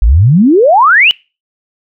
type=exponential sweep; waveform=sine; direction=up; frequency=47.36 to 3054 Hz; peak=-3 dBFS; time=0.02-1.11 s; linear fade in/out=0 ms; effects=noise-tail reverb RT60 0.3 s tail -25 dB re dry